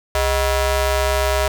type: ring-modulated tone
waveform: sawtooth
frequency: 344.6 Hz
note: F4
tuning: 23 cents flat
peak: -9 dBFS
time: 0.15-1.48 s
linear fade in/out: 2 ms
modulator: 279 Hz
effects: none